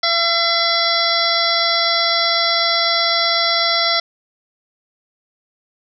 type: harmonic tone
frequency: 677 Hz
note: E5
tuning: 46 cents sharp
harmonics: 1 / 2 / 3 / 5 / 6 / 7 / 8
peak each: -22 / -22 / -22 / -22 / -22 / -22 / -22 dBFS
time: 0.03-4 s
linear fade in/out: 5 ms
effects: none